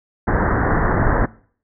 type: low-pass noise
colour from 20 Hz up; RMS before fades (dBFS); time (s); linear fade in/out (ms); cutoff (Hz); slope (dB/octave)
pink; -17; 0.27-1.26; 10; 1900; 96
effects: noise-tail reverb RT60 0.5 s tail -21 dB re dry